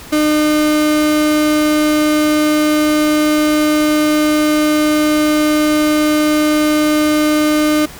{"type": "tone", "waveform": "35% pulse", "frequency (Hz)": 303.3, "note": "D#4", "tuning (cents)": -44, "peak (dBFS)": -9, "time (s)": [0.12, 7.86], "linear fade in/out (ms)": 10, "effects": ["pink hiss -34 dBFS RMS until 7.99 s"]}